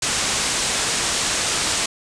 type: low-pass noise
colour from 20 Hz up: white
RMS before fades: -22 dBFS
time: 0.02-1.86 s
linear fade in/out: 5 ms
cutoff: 8900 Hz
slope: 48 dB/octave
effects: none